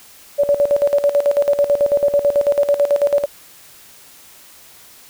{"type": "tone with tremolo", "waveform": "sine", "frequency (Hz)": 573, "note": "D5", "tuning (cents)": -43, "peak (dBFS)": -10, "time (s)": [0.38, 3.26], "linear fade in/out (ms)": 20, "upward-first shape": "square", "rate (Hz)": 9.1, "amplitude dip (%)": 75, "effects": ["white hiss -44 dBFS RMS until 5.09 s"]}